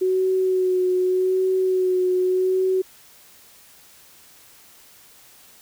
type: tone with vibrato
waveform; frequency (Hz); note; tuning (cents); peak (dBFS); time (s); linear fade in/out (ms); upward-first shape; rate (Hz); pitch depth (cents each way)
sine; 370.9; F#4; +4; -17; 0.01-2.82; 10; sine; 0.84; 22
effects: white hiss -50 dBFS RMS until 5.61 s